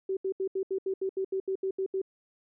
sine tone bursts, 383 Hz, G4, 40 cents flat, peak -27 dBFS, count 13, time 0.09-2.017 s, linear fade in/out 5 ms, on 79 ms, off 75 ms, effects none

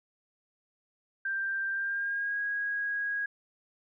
sine tone with pitch glide, 1579 to 1647 Hz, G6 to G#6, +12 to -15 cents, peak -29 dBFS, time 1.25-3.26 s, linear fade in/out 5 ms, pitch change +73 cents, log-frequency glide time 1.72-2.4 s, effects none

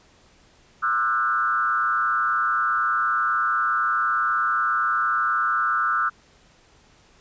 sine tone with frequency modulation, 1339 Hz, E6, 27 cents sharp, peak -19 dBFS, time 0.82-6.1 s, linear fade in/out 20 ms, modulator 127 Hz, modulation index 1.2, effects pink hiss -56 dBFS RMS until 7.2 s + resampled to 16000 Hz

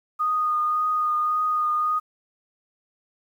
sine tone with vibrato, 1233 Hz, D#6, 16 cents flat, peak -20 dBFS, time 0.19-2 s, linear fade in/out 20 ms, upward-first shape triangle, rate 1.8 Hz, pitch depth 17 cents each way, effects 9-bit

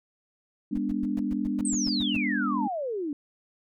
sine chord, G# diminished, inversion none, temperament equal with one note detuned, 204.4 / 246.9 / 293.7 Hz, G#3 / B3 / D4, -27 / 0 / 0 cents, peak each -30 dBFS, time 0.71-2.68 s, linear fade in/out 10 ms
brown noise bursts, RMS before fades -38 dBFS, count 11, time 0.75-2.169 s, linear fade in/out 5 ms, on 29 ms, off 110 ms
sine exponential sweep, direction down, 8670 to 277.2 Hz, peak -28 dBFS, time 1.65-3.13 s, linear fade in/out 2 ms
effects none

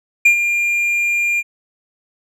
triangle tone with ADSR envelope, 2400 Hz, D7, 37 cents sharp, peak -4 dBFS, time 0.25-1.43 s, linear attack 8 ms, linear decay 94 ms, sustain -9 dB, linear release 40 ms, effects none

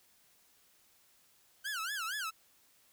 sawtooth tone with vibrato, 1490 Hz, F#6, 12 cents sharp, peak -32 dBFS, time 1.64-2.31 s, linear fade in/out 20 ms, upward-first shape sine, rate 4.3 Hz, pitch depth 250 cents each way, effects white hiss -67 dBFS RMS until 2.92 s

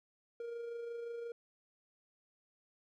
triangle tone with amplitude modulation, 469 Hz, A#4, 11 cents sharp, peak -37 dBFS, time 0.4-1.32 s, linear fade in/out 2 ms, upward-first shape sine, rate 25.7 Hz, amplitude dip 35%, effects none

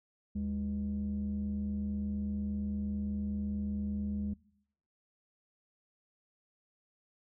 sine tone pair together, 76.7 / 205.3 Hz, D#2 / G#3, -24 / -20 cents, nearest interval octave + perfect fourth, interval 1704 cents, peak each -36 / -32 dBFS, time 0.35-4.34 s, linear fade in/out 10 ms, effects noise-tail reverb RT60 0.8 s tail -24 dB re dry + tanh soft clip ceiling -28 dBFS

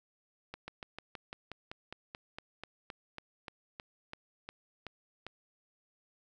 slowing click train, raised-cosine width 0.3 ms, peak -26 dBFS, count 20, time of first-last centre 0.54-5.266 s, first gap 140 ms, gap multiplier 1.06, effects none

